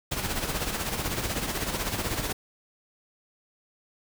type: noise with tremolo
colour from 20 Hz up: pink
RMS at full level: -28 dBFS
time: 0.11-2.33 s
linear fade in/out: 10 ms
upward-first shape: sine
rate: 16 Hz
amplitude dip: 55%
effects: none